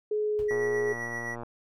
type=tone with pitch glide; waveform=sine; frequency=423.6 to 418.3 Hz; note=G#4 to G#4; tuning=+34 to +12 cents; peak=-25 dBFS; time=0.11-0.93 s; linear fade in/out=5 ms; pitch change=-22 cents; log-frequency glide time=0.26-0.56 s
type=noise with exponential decay; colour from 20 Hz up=brown; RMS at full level=-38 dBFS; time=0.39-0.56 s; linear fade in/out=0 ms; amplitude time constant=36 ms
type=tone with tremolo; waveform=triangle; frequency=1938 Hz; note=B6; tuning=33 cents flat; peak=-30 dBFS; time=0.48-1.36 s; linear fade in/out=20 ms; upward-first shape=sine; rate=7.7 Hz; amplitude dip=40%
type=click train; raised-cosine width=1 ms; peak=-25 dBFS; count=110; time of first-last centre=0.51-1.434 s; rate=118 Hz
effects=none